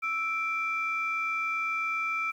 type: tone pair together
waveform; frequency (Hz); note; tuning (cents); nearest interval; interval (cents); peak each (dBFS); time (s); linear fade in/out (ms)
sine; 1318.5 / 2349; E6 / D7; 0 / 0; minor seventh; 1000; -30 / -29; 0.02-2.32; 20
effects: tanh soft clip ceiling -21 dBFS + 10-bit